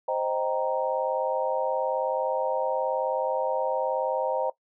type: chord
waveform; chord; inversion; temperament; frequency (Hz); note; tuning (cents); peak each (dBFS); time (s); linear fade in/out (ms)
sine; C minor seventh; none; equal; 523.3 / 622.3 / 784 / 932.3; C5 / Eb5 / G5 / Bb5; 0 / 0 / 0 / 0; -28 / -30 / -32 / -30; 0.08-4.5; 5
effects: noise-tail reverb RT60 0.1 s tail -18 dB re dry